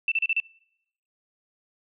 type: tone bursts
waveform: sine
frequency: 2668 Hz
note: E7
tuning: 20 cents sharp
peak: -20 dBFS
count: 5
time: 0.08-0.401 s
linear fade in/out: 2 ms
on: 37 ms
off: 34 ms
effects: noise-tail reverb RT60 0.8 s tail -26 dB re dry